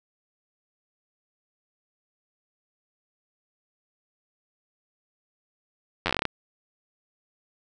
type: slowing click train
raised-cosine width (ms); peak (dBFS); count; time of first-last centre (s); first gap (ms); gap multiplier
0.3; -8; 11; 6.06-6.253; 10; 1.14
effects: none